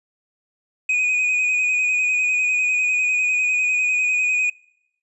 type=tone with vibrato; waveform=triangle; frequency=2489 Hz; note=D#7; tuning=in tune; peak=-15 dBFS; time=0.89-4.5 s; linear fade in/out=5 ms; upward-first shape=square; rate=10 Hz; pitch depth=23 cents each way; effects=noise-tail reverb RT60 0.8 s tail -25 dB re dry + resampled to 24000 Hz